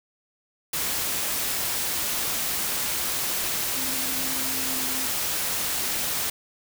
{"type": "tone in noise", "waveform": "sine", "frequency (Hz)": 261.6, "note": "C4", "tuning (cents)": 0, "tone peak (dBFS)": -37, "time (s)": [3.76, 5.06], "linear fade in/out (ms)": 5, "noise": "white", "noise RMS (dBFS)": -27, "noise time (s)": [0.73, 6.3], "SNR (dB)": -13, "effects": []}